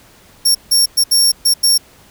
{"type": "tone bursts at uneven times", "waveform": "25% pulse", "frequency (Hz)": 5510, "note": "F8", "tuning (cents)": -24, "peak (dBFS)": -4, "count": 6, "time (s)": [[0.45, 0.55], [0.71, 0.86], [0.97, 1.04], [1.11, 1.32], [1.45, 1.54], [1.63, 1.78]], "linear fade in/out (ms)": 10, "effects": ["pink hiss -46 dBFS RMS until 2.1 s"]}